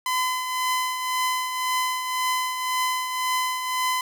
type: tone with tremolo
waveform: sawtooth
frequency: 1017 Hz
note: C6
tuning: 50 cents flat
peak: -17 dBFS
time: 0.06-4.01 s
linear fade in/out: 2 ms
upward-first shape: triangle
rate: 1.9 Hz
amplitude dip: 55%
effects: none